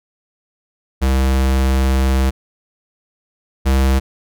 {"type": "tone pair in turn", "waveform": "square", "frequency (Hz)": [66, 66.46], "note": ["C2", "C2"], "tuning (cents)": [16, 28], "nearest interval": "unison", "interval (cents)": 12, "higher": "second", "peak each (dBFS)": [-13, -12], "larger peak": "second", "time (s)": [[1.01, 2.31], [3.65, 4]], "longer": "first", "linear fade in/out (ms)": 20, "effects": []}